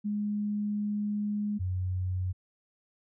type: tone pair in turn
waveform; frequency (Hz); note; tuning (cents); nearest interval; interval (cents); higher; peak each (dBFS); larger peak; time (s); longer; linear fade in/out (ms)
sine; 207.7 / 92.04; G#3 / F#2; 0 / -9; octave + major second; 1409; first; -28; neither; 0.04-1.59 / 1.59-2.33; first; 20
effects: none